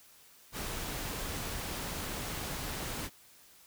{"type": "noise", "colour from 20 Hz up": "pink", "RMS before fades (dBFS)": -38, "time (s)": [0.52, 3.1], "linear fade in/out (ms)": 50, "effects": ["white hiss -59 dBFS RMS until 3.66 s"]}